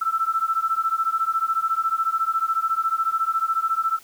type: beating tone pair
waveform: sine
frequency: 1320 / 1334 Hz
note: E6 / E6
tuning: +2 / +20 cents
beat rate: 14 Hz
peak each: -23 dBFS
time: 0.01-3.99 s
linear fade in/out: 10 ms
effects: white hiss -50 dBFS RMS until 4.03 s